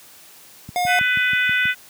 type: click train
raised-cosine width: 5 ms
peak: -19 dBFS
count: 7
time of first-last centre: 0.69-1.655 s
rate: 6.22 Hz
type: tone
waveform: square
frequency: 716 Hz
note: F5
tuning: 43 cents sharp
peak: -19 dBFS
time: 0.76-0.99 s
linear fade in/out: 0 ms
type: harmonic tone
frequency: 499 Hz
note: B4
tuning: 18 cents sharp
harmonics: 3 / 4 / 5 / 6 / 7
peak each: -19 / -22 / -23 / -31 / -31 dBFS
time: 0.86-1.75 s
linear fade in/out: 50 ms
effects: white hiss -46 dBFS RMS until 1.89 s + high-pass 100 Hz 12 dB/octave